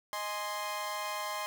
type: chord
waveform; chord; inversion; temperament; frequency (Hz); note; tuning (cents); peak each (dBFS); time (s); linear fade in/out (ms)
sawtooth; Ab major; second; equal; 622.3 / 830.6 / 1046.5; Eb5 / Ab5 / C6; 0 / 0 / 0; -37 / -37 / -33; 0.13-1.46; 0
effects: none